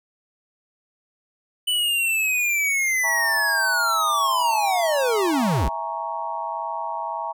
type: linear sweep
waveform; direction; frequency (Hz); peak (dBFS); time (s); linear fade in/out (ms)
square; down; 2996 to 40.37; -20; 1.67-5.69; 10
type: chord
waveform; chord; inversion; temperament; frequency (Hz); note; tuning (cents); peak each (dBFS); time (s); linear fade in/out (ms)
sine; A# half-diminished seventh; second; equal; 659.3 / 830.6 / 932.3 / 1108.7; E5 / G#5 / A#5 / C#6; 0 / 0 / 0 / 0; -33 / -32 / -28 / -34; 3.03-7.33; 20
effects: none